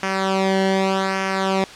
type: tone with flanger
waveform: sawtooth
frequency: 191.9 Hz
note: G3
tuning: 37 cents flat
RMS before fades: -20 dBFS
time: 0.03-1.64 s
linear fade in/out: 0 ms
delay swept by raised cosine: 0.25 to 0.81 ms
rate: 0.84 Hz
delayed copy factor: -0.8
effects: white hiss -38 dBFS RMS until 1.75 s + low-pass 5000 Hz 12 dB/octave